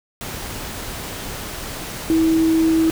sine tone in noise, 323.5 Hz, E4, 32 cents flat, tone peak -13 dBFS, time 2.1-2.9 s, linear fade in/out 0 ms, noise pink, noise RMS -30 dBFS, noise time 0.21-2.91 s, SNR +14 dB, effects none

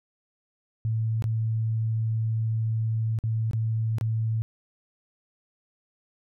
sine tone with dropouts, 111.6 Hz, A2, 25 cents sharp, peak -23 dBFS, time 0.85-4.42 s, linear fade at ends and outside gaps 0 ms, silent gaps 1.223-1.241 / 3.188-3.238 / 3.511-3.533 / 3.984-4.011 s, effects none

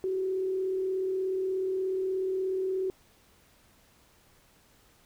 sine tone with frequency modulation, 377.8 Hz, F#4, 36 cents sharp, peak -27 dBFS, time 0.04-2.9 s, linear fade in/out 0 ms, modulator 36.7 Hz, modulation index 0.27, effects pink hiss -62 dBFS RMS until 5.05 s

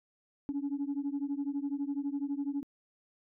sine beating tone pair, 277.2 / 289.2 Hz, C#4 / D4, 0 / -27 cents, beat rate 12 Hz, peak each -33 / -34 dBFS, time 0.49-2.63 s, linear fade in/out 0 ms, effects tanh soft clip ceiling -27 dBFS

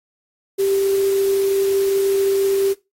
sine tone in noise, 392 Hz, G4, in tune, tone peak -15 dBFS, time 0.58-2.74 s, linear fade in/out 20 ms, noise white, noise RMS -33 dBFS, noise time 0.58-2.74 s, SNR +15 dB, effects noise-tail reverb RT60 0.2 s tail -18 dB re dry + AAC 48 kbps

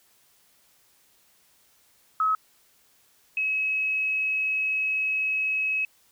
sine tone pair in turn, 1282 / 2564 Hz, E6 / E7, -49 / -49 cents, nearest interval octave, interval 1200 cents, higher second, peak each -20 / -23 dBFS, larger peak first, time 2.2-2.35 / 3.37-5.85 s, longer second, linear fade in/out 2 ms, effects white hiss -62 dBFS RMS until 6.11 s

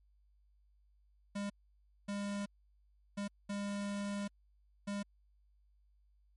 square tone bursts at uneven times, 202 Hz, G#3, 48 cents flat, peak -37 dBFS, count 5, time 1.35-1.5 / 2.08-2.46 / 3.17-3.28 / 3.49-4.28 / 4.87-5.03 s, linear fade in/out 10 ms, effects added 50 Hz sine -66 dBFS peak until 6.36 s + MP3 48 kbps

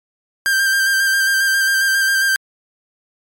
45% pulse tone with vibrato, 1581 Hz, G6, 14 cents sharp, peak -13 dBFS, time 0.46-2.36 s, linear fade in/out 0 ms, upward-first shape square, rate 7.4 Hz, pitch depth 20 cents each way, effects MP3 96 kbps

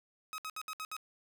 sawtooth tone bursts, 1269 Hz, D#6, 34 cents sharp, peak -35 dBFS, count 6, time 0.33-0.966 s, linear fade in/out 0 ms, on 51 ms, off 66 ms, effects none

